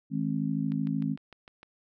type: harmonic tone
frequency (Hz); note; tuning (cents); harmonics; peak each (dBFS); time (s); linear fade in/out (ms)
53.1; G#1; +39; 3 / 4 / 5; -31 / -31 / -31; 0.1-1.17; 50
type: click train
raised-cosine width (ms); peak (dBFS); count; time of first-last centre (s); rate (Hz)
0.3; -32; 7; 0.72-1.63; 6.59
effects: none